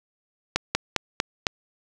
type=slowing click train; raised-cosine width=0.2 ms; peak=-3 dBFS; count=5; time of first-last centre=0.56-1.468 s; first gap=190 ms; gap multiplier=1.12; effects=none